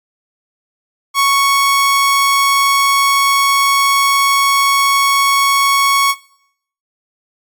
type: tone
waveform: sawtooth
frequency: 1109 Hz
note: C#6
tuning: in tune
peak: -6 dBFS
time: 1.14-6.15 s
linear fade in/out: 50 ms
effects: noise-tail reverb RT60 0.7 s tail -21 dB re dry + AAC 64 kbps